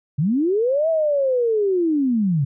sine linear two-way sweep, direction up then down, 130.1 to 659.3 to 130.1 Hz, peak -16 dBFS, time 0.18-2.45 s, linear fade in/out 10 ms, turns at 0.89 s, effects none

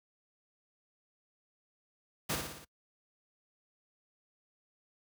pink noise with echo, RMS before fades -33 dBFS, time 2.29-2.36 s, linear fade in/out 10 ms, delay 58 ms, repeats 5, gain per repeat -4 dB, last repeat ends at 2.65 s, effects noise-tail reverb RT60 0.1 s tail -23 dB re dry + high-pass 60 Hz 12 dB/octave

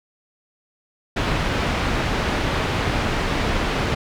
pink low-pass noise, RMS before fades -22 dBFS, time 1.16-3.95 s, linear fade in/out 10 ms, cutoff 3200 Hz, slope 12 dB/octave, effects none

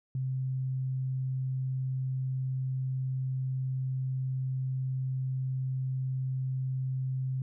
sine tone, 130.81 Hz, C3, in tune, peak -29 dBFS, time 0.15-7.42 s, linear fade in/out 2 ms, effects none

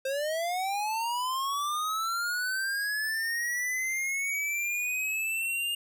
square linear sweep, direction up, 523.3 to 2829 Hz, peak -29 dBFS, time 0.05-5.75 s, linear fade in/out 5 ms, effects none

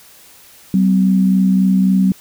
sine tone pair together, 190.53 / 254.2 Hz, G3 / C4, -49 / -50 cents, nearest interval perfect fourth, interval 499 cents, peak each -10 / -19 dBFS, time 0.74-2.12 s, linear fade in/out 2 ms, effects white hiss -44 dBFS RMS until 2.2 s

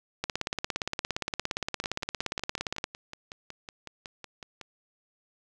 two click trains, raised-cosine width 0.2 ms, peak -23 / -12 dBFS, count 16 / 46, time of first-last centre 1.84-4.613 / 0.24-2.841 s, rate 5.41 / 17.3 Hz, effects none

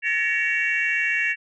sine tone cluster, 1717 / 1876 / 2257 / 2729 Hz, A6 / A#6 / C#7 / F7, -43 / +11 / +31 / -41 cents, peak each -25 dBFS, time 0.02-1.36 s, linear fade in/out 50 ms, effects tanh soft clip ceiling -12 dBFS

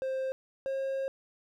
triangle tone pair in turn, 527 / 538.1 Hz, C5 / C5, +12 / +48 cents, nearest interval unison, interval 36 cents, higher second, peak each -28 dBFS, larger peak neither, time 0.02-0.32 / 0.66-1.08 s, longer second, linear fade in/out 0 ms, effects none

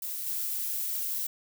violet noise with level steps, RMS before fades -35 / -32 dBFS, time 0.02-1.27 s, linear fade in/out 5 ms, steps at 0.26 s, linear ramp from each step 10 ms, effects none

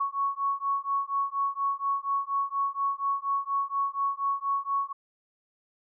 sine beating tone pair, 1108 / 1112.2 Hz, C#6 / C#6, -1 / +5 cents, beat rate 4.2 Hz, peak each -29 dBFS, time 0-4.93 s, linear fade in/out 10 ms, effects none

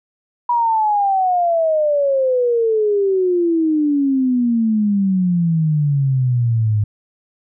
sine exponential sweep, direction down, 972 to 103.3 Hz, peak -13 dBFS, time 0.49-6.84 s, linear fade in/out 5 ms, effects none

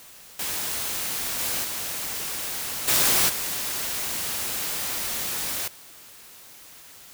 white noise with level steps, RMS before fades -29 / -27 / -31 / -20 / -29 dBFS, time 0.39-5.68 s, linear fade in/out 5 ms, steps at 1.38 / 1.63 / 2.87 / 3.28 s, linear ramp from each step 20 ms, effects white hiss -47 dBFS RMS until 7.13 s

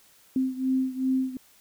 sine beating tone pair, 260.3 / 262.9 Hz, C4 / C4, -9 / +8 cents, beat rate 2.6 Hz, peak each -25 / -28 dBFS, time 0.36-1.37 s, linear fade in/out 2 ms, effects white hiss -58 dBFS RMS until 1.6 s

